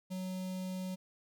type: tone with notch filter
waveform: square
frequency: 185.7 Hz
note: F#3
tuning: 7 cents sharp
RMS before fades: -39 dBFS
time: 0.1-0.96 s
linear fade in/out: 20 ms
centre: 1500 Hz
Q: 0.78
effects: none